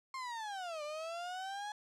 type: linear two-way sweep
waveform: 35% pulse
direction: down then up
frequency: 1073 to 587.3 to 844 Hz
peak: -38 dBFS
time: 0.14-1.72 s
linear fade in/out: 2 ms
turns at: 0.83 s
effects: low-pass 7000 Hz 12 dB/octave